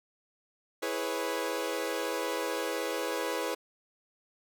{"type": "chord", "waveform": "sawtooth", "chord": "C# minor seventh", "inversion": "first", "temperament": "equal with one note detuned", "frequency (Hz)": [329.6, 415.3, 493.9, 549.9], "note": ["E4", "G#4", "B4", "C#5"], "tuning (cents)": [0, 0, 0, -14], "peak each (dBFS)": [-34, -33, -31, -33], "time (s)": [0.82, 3.55], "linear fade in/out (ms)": 10, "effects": []}